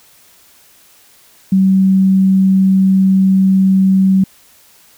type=tone; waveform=sine; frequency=190.9 Hz; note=G3; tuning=46 cents flat; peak=-7 dBFS; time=1.52-4.24 s; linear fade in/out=5 ms; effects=white hiss -47 dBFS RMS until 4.97 s